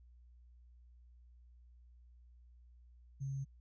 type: tone with sample-and-hold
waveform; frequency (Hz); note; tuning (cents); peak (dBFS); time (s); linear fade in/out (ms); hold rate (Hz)
sine; 136.1; C#3; -31; -37; 3.2-3.45; 20; 6300
effects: added 60 Hz sine -58 dBFS peak until 3.6 s + resampled to 16000 Hz

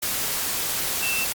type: tone in noise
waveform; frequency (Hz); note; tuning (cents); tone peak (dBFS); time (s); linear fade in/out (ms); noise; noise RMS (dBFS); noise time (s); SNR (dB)
sine; 2680; E7; +28; -25; 1.02-1.25; 10; white; -26; 0.02-1.33; -2
effects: Opus 48 kbps

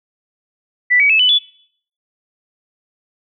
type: tone with pitch steps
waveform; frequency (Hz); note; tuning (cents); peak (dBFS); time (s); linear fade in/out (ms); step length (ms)
sine; 1975.5 / 2269 / 2607 / 2994 / 3440; B6 / C#7 / E7 / F#7 / A7; 0 / +40 / -20 / +20 / -40; -9; 0.9-1.39; 20; 98
effects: noise-tail reverb RT60 0.6 s tail -21 dB re dry

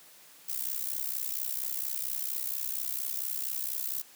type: noise with amplitude modulation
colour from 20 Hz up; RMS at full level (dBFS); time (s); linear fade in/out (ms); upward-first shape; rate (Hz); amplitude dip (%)
violet; -30; 0.48-4.02; 10; sine; 64.3; 90
effects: white hiss -55 dBFS RMS until 4.15 s + high-pass 150 Hz 12 dB/octave

